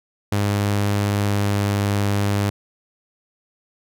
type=tone with pitch glide; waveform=sawtooth; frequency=101.9 to 101.25 Hz; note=G#2 to G#2; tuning=-32 to -43 cents; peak=-14 dBFS; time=0.32-2.5 s; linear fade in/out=5 ms; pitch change=-11 cents; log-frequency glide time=1.18-1.59 s; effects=none